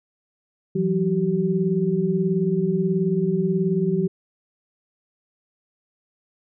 sine tone cluster, 168.3 / 186.8 / 383 Hz, E3 / F#3 / G4, +36 / +17 / -40 cents, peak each -23 dBFS, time 0.75-4.08 s, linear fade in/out 10 ms, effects none

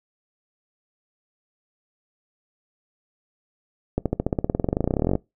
accelerating click train, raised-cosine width 2 ms, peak -8 dBFS, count 29, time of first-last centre 3.98-5.154 s, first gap 77 ms, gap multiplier 0.95, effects noise-tail reverb RT60 0.2 s tail -22 dB re dry

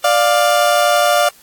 30% pulse tone pair together, 589.9 / 702 Hz, D5 / F5, +8 / +9 cents, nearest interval minor third, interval 301 cents, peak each -11 dBFS, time 0.04-1.29 s, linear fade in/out 5 ms, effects white hiss -47 dBFS RMS until 1.42 s + AAC 64 kbps

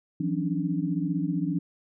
sine tone cluster, 166 / 181.4 / 272.3 / 294.2 Hz, E3 / F#3 / C#4 / D4, +12 / -34 / -31 / +3 cents, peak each -29 / -31 / -32 / -30 dBFS, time 0.2-1.59 s, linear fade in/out 5 ms, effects none

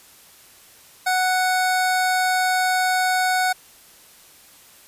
25% pulse tone, 740 Hz, F#5, in tune, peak -14 dBFS, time 1.06-3.53 s, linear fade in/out 10 ms, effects white hiss -49 dBFS RMS until 4.87 s + resampled to 32000 Hz

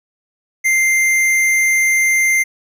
sine tone with hard clipping, 2093 Hz, C7, in tune, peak -13 dBFS, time 0.64-2.44 s, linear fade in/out 20 ms, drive 13 dB, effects none

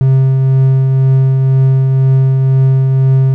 triangle tone with tremolo, 133 Hz, C3, 29 cents sharp, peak -3 dBFS, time 0.01-3.34 s, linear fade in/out 0 ms, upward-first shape triangle, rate 2 Hz, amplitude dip 30%, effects none

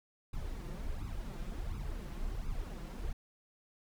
brown noise with flanger, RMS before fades -39 dBFS, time 0.33-3.13 s, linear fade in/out 5 ms, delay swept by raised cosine 0.79 to 5.89 ms, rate 1.4 Hz, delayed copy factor +0.8, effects none

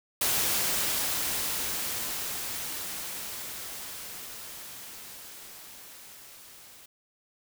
white noise with level ramp, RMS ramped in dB -26 to -51 dBFS, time 0.21-6.86 s, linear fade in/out 5 ms, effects none

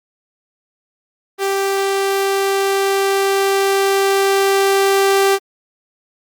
sawtooth tone with level ramp, 392 Hz, G4, in tune, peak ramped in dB -12 to -7 dBFS, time 1.38-5.39 s, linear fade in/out 50 ms, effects Opus 24 kbps

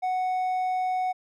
sine tone with hard clipping, 740 Hz, F#5, in tune, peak -25 dBFS, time 0.02-1.13 s, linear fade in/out 20 ms, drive 3 dB, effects none

